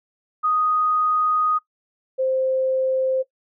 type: tone pair in turn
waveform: sine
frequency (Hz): 1244.5 / 523.2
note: D#6 / C5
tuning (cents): 0 / 0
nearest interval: octave + minor third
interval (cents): 1500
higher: first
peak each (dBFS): -17 / -18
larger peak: first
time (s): 0.43-1.59 / 2.18-3.23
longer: first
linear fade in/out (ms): 20
effects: noise-tail reverb RT60 0.1 s tail -18 dB re dry